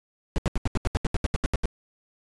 brown noise bursts, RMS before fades -22 dBFS, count 14, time 0.36-1.656 s, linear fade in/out 0 ms, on 22 ms, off 76 ms, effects resampled to 22050 Hz

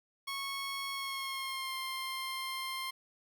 15% pulse tone with pitch glide, 1100 to 1055.2 Hz, C#6 to C6, -14 to +14 cents, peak -30 dBFS, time 0.27-2.91 s, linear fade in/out 10 ms, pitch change -72 cents, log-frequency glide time 0.93-1.76 s, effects 11-bit

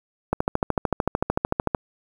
click train, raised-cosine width 1 ms, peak -6 dBFS, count 20, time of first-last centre 0.33-1.748 s, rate 13.4 Hz, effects 7-bit

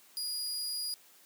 sawtooth tone, 4882 Hz, D#8, 34 cents flat, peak -31 dBFS, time 0.17-0.94 s, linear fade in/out 0 ms, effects white hiss -60 dBFS RMS until 1.25 s + high-pass 200 Hz 12 dB/octave

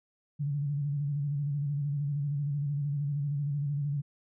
sine tone with vibrato, 143.8 Hz, D3, 36 cents flat, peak -28 dBFS, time 0.39-4.02 s, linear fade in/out 20 ms, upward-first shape square, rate 13 Hz, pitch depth 48 cents each way, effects none

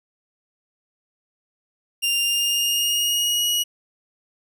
sawtooth tone with pitch glide, 2794 to 2904 Hz, F7 to F#7, 0 to -33 cents, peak -16 dBFS, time 2.02-3.64 s, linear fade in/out 20 ms, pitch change +67 cents, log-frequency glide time 2.21-3.47 s, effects none

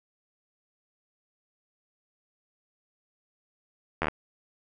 slowing click train, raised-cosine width 0.5 ms, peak -11 dBFS, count 6, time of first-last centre 4.02-4.084 s, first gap 12 ms, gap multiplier 1.03, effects none

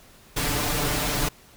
pink noise with comb filter, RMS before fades -25 dBFS, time 0.36-1.29 s, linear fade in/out 10 ms, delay 6.8 ms, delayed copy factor +0.8, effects pink hiss -52 dBFS RMS until 1.56 s

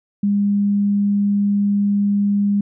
sine tone, 202.6 Hz, G#3, 43 cents flat, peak -14 dBFS, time 0.23-2.61 s, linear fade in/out 5 ms, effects none

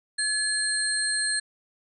sine tone cluster, 1705 / 4194 / 8500 Hz, G#6 / C8 / C9, +45 / +3 / +26 cents, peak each -28 dBFS, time 0.18-1.4 s, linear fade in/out 10 ms, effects none

